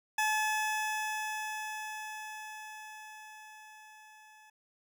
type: tone with level ramp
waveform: 20% pulse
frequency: 860 Hz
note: A5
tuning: 40 cents flat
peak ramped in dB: -22 to -51 dBFS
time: 0.18-4.5 s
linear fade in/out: 5 ms
effects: none